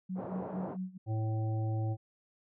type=tone with tremolo; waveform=sine; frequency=185.9 Hz; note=F#3; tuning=8 cents sharp; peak=-33 dBFS; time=0.09-0.98 s; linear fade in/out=10 ms; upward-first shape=sine; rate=4.5 Hz; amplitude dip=90%
type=band-pass noise; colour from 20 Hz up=white; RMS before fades=-41 dBFS; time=0.15-0.77 s; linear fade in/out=50 ms; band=110 to 820 Hz; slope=24 dB/octave
type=harmonic tone; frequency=110 Hz; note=A2; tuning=in tune; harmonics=1 / 3 / 5 / 7; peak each=-30 / -42 / -46 / -45 dBFS; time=1.06-1.97 s; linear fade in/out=50 ms
effects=none